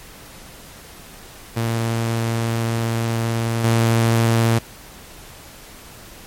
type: tone with level steps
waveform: sawtooth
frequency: 114.9 Hz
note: A#2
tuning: 25 cents flat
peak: -15 / -10 dBFS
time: 1.56-4.59 s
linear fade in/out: 10 ms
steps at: 3.64 s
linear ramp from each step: 2 ms
effects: pink hiss -41 dBFS RMS until 6.26 s + MP3 64 kbps